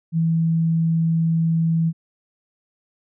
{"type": "tone", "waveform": "sine", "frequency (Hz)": 163.9, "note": "E3", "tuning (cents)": -10, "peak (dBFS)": -16, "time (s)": [0.12, 1.93], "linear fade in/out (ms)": 50, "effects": []}